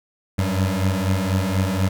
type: beating tone pair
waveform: 25% pulse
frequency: 92.9 / 97 Hz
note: F#2 / G2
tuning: +7 / -18 cents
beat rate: 4.1 Hz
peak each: -18 dBFS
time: 0.38-1.89 s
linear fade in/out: 10 ms
effects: none